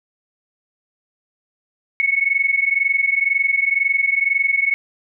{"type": "tone pair together", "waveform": "sine", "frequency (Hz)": [2195, 2217], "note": ["C#7", "C#7"], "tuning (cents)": [-18, 0], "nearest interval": "unison", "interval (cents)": 18, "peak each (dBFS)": -18, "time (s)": [2, 4.74], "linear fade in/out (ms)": 0, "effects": []}